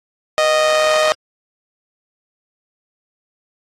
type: tone with amplitude modulation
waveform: sawtooth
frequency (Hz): 620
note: D#5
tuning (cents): -6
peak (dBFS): -6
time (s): 0.38-1.12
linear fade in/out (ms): 0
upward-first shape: sine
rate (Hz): 137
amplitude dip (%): 50
effects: low-pass 7000 Hz 12 dB/octave + AAC 48 kbps